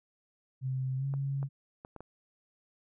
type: tone with pitch glide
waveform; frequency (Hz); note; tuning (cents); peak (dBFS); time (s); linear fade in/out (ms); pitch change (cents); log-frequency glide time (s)
sine; 130.81 to 137.87; C3 to C#3; 0 to -9; -30; 0.61-1.49; 50; +91; 0.97-1.05
type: clicks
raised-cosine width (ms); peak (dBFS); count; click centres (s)
1; -31; 5; 1.139 / 1.429 / 1.849 / 1.963 / 2.006
effects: none